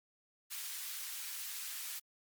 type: high-pass noise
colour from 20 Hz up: white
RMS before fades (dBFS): -43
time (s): 0.5-2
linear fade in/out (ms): 20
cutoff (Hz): 1600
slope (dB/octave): 12
effects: Opus 48 kbps